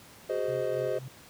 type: chord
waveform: triangle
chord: Ab dominant seventh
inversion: third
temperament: just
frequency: 373.8 / 415.3 / 519.1 / 623 Hz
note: Gb4 / Ab4 / C5 / Eb5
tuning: +18 / 0 / -14 / +2 cents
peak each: -33 / -32 / -30 / -31 dBFS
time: 0.29-0.99 s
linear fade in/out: 10 ms
type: tone with tremolo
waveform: sine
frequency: 130.81 Hz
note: C3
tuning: in tune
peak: -37 dBFS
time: 0.48-1.08 s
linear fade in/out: 2 ms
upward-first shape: sine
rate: 3.8 Hz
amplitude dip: 70%
effects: pink hiss -52 dBFS RMS until 1.29 s + high-pass 80 Hz 12 dB/octave